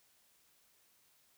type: silence
effects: white hiss -70 dBFS RMS until 1.37 s